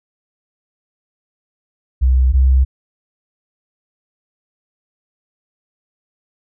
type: tone pair in turn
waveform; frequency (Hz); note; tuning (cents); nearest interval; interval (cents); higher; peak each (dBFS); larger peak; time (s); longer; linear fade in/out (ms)
sine; 64.1 / 65.41; C2 / C2; -35 / 0; unison; 35; second; -9 / -8; second; 2.01-2.33 / 2.33-2.65; neither; 20
effects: none